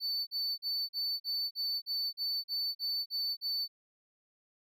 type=tone bursts; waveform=triangle; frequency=4511 Hz; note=C#8; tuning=29 cents sharp; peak=-30 dBFS; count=12; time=0-3.68 s; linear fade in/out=50 ms; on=270 ms; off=40 ms; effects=none